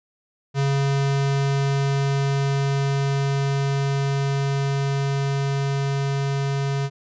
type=tone with level ramp; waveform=square; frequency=138.59 Hz; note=C#3; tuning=in tune; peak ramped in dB=-19 to -22 dBFS; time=0.54-6.9 s; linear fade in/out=50 ms; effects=resampled to 16000 Hz